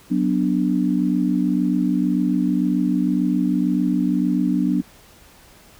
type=chord; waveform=sine; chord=B minor; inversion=second; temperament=equal; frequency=185 / 246.9 / 293.7 Hz; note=F#3 / B3 / D4; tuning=0 / 0 / 0 cents; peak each=-21 dBFS; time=0.1-4.82 s; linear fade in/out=20 ms; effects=pink hiss -49 dBFS RMS until 5.79 s